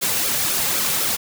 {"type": "noise with flanger", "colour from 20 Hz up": "white", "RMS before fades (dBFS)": -21, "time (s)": [0.01, 1.17], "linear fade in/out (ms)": 20, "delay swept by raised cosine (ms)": [1, 3.2], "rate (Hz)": 3.9, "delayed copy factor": -0.6, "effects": []}